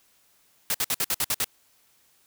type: noise bursts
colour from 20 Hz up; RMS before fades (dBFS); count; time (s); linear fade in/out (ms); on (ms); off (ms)
white; -25; 8; 0.7-1.444; 2; 44; 56
effects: white hiss -63 dBFS RMS until 2.26 s